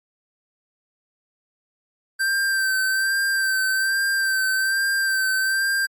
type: tone with vibrato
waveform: square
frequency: 1564 Hz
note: G6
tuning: 4 cents flat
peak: -20 dBFS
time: 2.19-5.87 s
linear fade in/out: 20 ms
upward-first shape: sine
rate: 1.2 Hz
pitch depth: 30 cents each way
effects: AAC 64 kbps